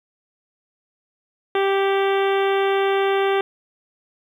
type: harmonic tone with a mistuned harmonic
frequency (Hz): 392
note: G4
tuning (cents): 0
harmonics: 1 / 2 / 3 / 4 / 5 / 6 / 7 / 8 / 9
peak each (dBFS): -18 / -24 / -28 / -30 / -32 / -34 / -35 / -36 / -37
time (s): 1.55-3.41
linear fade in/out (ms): 2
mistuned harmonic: 6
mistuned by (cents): -38
effects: 9-bit